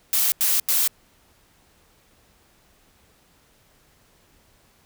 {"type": "noise bursts", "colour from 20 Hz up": "blue", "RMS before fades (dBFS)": -20, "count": 3, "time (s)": [0.13, 0.876], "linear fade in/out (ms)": 0, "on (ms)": 190, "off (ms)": 88, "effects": ["pink hiss -59 dBFS RMS until 4.85 s"]}